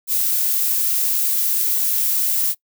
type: noise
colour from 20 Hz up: violet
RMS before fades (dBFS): -19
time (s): 0.07-2.55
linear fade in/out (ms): 50
effects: noise-tail reverb RT60 0.1 s tail -22 dB re dry